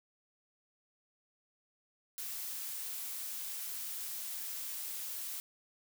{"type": "noise", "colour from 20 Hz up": "blue", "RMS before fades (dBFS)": -41, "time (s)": [2.18, 5.4], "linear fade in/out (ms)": 0, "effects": []}